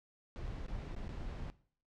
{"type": "noise with dropouts", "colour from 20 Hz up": "brown", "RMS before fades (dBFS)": -42, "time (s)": [0.36, 1.5], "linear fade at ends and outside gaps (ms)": 0, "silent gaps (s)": [[0.473, 0.478], [0.665, 0.683], [0.95, 0.964], [1.081, 1.092]], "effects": ["noise-tail reverb RT60 0.5 s tail -18 dB re dry", "low-pass 5000 Hz 12 dB/octave"]}